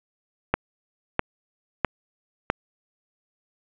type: click train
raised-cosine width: 0.5 ms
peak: -4 dBFS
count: 4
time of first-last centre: 0.54-2.501 s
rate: 1.53 Hz
effects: resampled to 8000 Hz + 7-bit